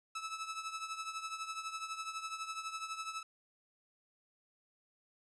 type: tone with tremolo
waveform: sawtooth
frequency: 1306 Hz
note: E6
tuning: 17 cents flat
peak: -33 dBFS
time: 0.15-3.23 s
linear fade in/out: 5 ms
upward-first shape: triangle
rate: 12 Hz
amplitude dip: 75%
effects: resampled to 22050 Hz + 12-bit